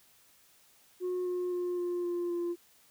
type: tone with pitch steps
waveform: sine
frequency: 362.6 / 359.3 / 356 / 352.7 / 349.4 / 346.2 Hz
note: F#4 / F4 / F4 / F4 / F4 / F4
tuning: -35 / +49 / +33 / +17 / +1 / -15 cents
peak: -28 dBFS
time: 1-2.56 s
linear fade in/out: 50 ms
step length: 260 ms
effects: tanh soft clip ceiling -29 dBFS + white hiss -63 dBFS RMS until 2.9 s